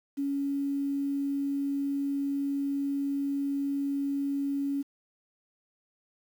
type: tone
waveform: sine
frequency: 279.7 Hz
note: C#4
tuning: 16 cents sharp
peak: -27 dBFS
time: 0.17-4.83 s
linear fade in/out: 20 ms
effects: 9-bit